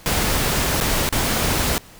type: noise with dropouts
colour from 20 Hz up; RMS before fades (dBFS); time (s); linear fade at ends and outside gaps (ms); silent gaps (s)
pink; -20; 0.06-1.78; 0; 0.803-0.81 / 1.09-1.126
effects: pink hiss -45 dBFS RMS until 1.99 s